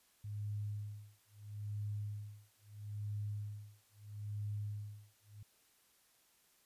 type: tone with tremolo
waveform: sine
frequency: 104 Hz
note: G#2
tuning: 3 cents sharp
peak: -37 dBFS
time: 0.24-5.43 s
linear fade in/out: 5 ms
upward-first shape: sine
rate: 0.76 Hz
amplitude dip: 100%
effects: white hiss -71 dBFS RMS until 6.65 s + resampled to 32000 Hz